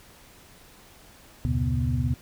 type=tone cluster; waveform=sine; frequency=74.1 / 90.7 / 121 / 139 / 244.2 Hz; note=D2 / F#2 / B2 / C#3 / B3; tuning=+16 / -34 / -35 / +5 / -19 cents; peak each=-28 / -32 / -26 / -30 / -31 dBFS; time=1.45-2.14 s; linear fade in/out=0 ms; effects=pink hiss -52 dBFS RMS until 2.21 s